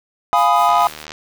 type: chord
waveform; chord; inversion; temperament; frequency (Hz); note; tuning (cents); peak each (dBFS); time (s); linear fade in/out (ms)
triangle; F half-diminished seventh; none; equal with one note detuned; 698.5 / 830.6 / 997.5 / 1244.5; F5 / Ab5 / Cb6 / Eb6; 0 / 0 / +17 / 0; -15; 0.33-0.87; 0
type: noise with tremolo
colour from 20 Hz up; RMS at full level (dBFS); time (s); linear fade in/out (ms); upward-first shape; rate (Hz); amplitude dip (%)
white; -34; 0.34-1.05; 50; sine; 4.4; 75
type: click train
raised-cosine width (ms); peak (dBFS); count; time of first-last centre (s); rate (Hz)
0.2; -14; 34; 0.69-1.119; 76.9
effects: none